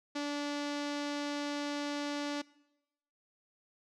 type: tone with low-pass filter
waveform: sawtooth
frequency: 290 Hz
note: D4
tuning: 22 cents flat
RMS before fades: -36 dBFS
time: 0.15-2.42 s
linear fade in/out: 10 ms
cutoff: 5300 Hz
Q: 1.7
effects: noise-tail reverb RT60 0.9 s tail -21 dB re dry